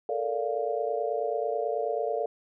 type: chord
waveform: sine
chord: Bb major seventh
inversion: third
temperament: just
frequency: 437 / 466.2 / 582.7 / 699.2 Hz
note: A4 / Bb4 / D5 / F5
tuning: -12 / 0 / -14 / +2 cents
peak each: -32 dBFS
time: 0.09-2.26 s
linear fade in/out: 2 ms
effects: none